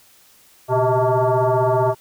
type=tone with frequency modulation; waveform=sine; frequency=120.3 Hz; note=B2; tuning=45 cents flat; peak=-14 dBFS; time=0.68-1.95 s; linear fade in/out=50 ms; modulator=256 Hz; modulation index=3.5; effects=white hiss -52 dBFS RMS until 2 s